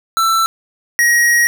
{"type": "tone pair in turn", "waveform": "square", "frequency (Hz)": [1334, 1892.6], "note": ["E6", "A#6"], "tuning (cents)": [20, 26], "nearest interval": "tritone", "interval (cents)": 606, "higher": "second", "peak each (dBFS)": [-12, -10], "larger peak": "second", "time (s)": [[0.17, 0.46], [0.99, 1.47]], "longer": "second", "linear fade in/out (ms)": 0, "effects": []}